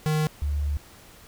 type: tone pair in turn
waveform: square / sine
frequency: 154.2 / 72.77 Hz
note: D#3 / D2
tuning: -15 / -15 cents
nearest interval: octave + minor second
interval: 1300 cents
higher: first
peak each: -22 / -23 dBFS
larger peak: first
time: 0.06-0.27 / 0.42-0.77 s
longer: second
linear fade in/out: 0 ms
effects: pink hiss -50 dBFS RMS until 1.27 s